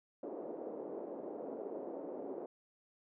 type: band-pass noise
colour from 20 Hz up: white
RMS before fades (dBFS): -44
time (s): 0.23-2.46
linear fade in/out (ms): 2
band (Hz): 290 to 550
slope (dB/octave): 24
effects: none